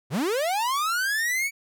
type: linear sweep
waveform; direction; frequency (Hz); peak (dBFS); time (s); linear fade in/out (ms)
45% pulse; up; 106.2 to 2276; -23; 0.1-1.51; 50
effects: none